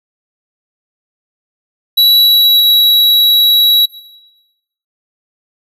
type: tone with pitch glide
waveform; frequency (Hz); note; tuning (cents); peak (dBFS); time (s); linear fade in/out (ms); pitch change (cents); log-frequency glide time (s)
square; 3922 to 3890; B7 to B7; -13 to -27; -6; 1.97-3.86; 10; -14; 2.19-2.65
effects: noise-tail reverb RT60 1.0 s tail -19 dB re dry